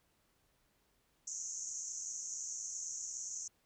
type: band-pass noise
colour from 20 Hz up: pink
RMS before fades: -43 dBFS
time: 1.27-3.48 s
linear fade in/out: 5 ms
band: 6000 to 7100 Hz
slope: 96 dB/octave
effects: pink hiss -75 dBFS RMS until 3.65 s